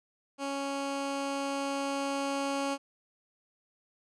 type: tone with level ramp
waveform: 15% pulse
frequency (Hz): 277.2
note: C#4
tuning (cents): 0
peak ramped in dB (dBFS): -26 to -23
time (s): 0.38-2.78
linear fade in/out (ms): 50
effects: resampled to 22050 Hz

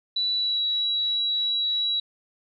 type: tone with pitch glide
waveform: sine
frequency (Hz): 3951 to 3899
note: B7 to B7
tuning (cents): 0 to -23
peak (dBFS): -22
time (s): 0.16-2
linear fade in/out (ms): 5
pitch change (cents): -23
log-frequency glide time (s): 0.35-0.61
effects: none

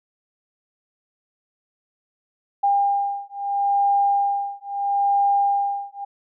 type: beating tone pair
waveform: sine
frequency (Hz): 802 / 802.76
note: G5 / G5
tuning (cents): +39 / +41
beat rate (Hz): 0.76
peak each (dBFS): -21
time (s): 2.63-6.05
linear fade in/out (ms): 10
effects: none

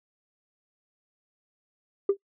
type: tone with exponential decay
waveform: sine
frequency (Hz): 396.8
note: G4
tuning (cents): +21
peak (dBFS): -13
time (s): 2.09-2.17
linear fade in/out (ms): 5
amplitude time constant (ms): 16
effects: noise-tail reverb RT60 0.1 s tail -21 dB re dry + tanh soft clip ceiling -15 dBFS

